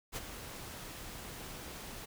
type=noise with ADSR envelope; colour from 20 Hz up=pink; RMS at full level=-37 dBFS; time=0.12-2.06 s; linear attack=46 ms; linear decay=26 ms; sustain=-9 dB; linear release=16 ms; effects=none